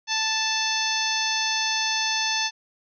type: harmonic tone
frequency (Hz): 880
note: A5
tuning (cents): 0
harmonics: 1 / 2 / 3 / 4 / 5 / 6 / 7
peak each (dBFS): -30 / -30 / -30 / -30 / -30 / -30 / -30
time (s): 0.07-2.51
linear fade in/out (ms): 50
effects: none